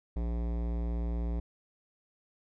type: tone with hard clipping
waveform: sine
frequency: 58.1 Hz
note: A#1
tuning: 5 cents flat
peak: -32 dBFS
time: 0.16-1.4 s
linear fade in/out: 5 ms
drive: 18 dB
effects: none